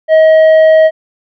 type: tone with tanh clipping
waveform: sine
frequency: 634 Hz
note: D#5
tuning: 32 cents sharp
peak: -4 dBFS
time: 0.08-0.91 s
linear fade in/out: 50 ms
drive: 6 dB
effects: none